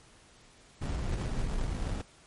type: noise with sample-and-hold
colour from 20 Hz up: brown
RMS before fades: -32 dBFS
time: 0.81-2.02 s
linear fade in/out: 10 ms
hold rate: 2100 Hz
effects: pink hiss -58 dBFS RMS until 2.26 s + MP3 48 kbps